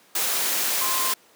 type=tone in noise; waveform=sine; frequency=1046.5 Hz; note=C6; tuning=in tune; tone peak=-28 dBFS; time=0.81-1.13 s; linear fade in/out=5 ms; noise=white; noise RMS=-24 dBFS; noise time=0.15-1.14 s; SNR=-7 dB; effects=pink hiss -55 dBFS RMS until 1.35 s + high-pass 300 Hz 12 dB/octave